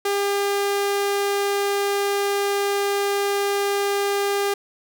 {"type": "tone", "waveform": "sawtooth", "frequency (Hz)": 401.8, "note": "G4", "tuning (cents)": 43, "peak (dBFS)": -16, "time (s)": [0.05, 4.54], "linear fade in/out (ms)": 5, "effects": []}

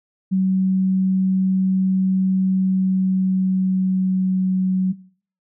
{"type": "tone with pitch glide", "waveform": "sine", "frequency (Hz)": [188.7, 186.75], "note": ["F#3", "F#3"], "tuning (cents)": [34, 16], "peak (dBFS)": -15, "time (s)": [0.31, 4.93], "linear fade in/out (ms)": 20, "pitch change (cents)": -18, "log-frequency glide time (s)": [2.47, 4.53], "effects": ["noise-tail reverb RT60 0.5 s tail -20 dB re dry"]}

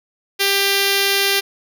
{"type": "tone with notch filter", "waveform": "5% pulse", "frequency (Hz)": 395.7, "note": "G4", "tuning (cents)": 16, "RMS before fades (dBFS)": -17, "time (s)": [0.39, 1.41], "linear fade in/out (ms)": 20, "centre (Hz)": 1000, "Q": 1, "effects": []}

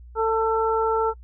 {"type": "harmonic tone", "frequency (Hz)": 446.3, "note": "A4", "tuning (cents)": 25, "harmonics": [1, 2, 3], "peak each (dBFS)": [-21, -24, -26], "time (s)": [0.15, 1.14], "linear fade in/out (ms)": 50, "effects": ["noise-tail reverb RT60 0.1 s tail -24 dB re dry", "added 60 Hz sine -41 dBFS peak until 1.23 s"]}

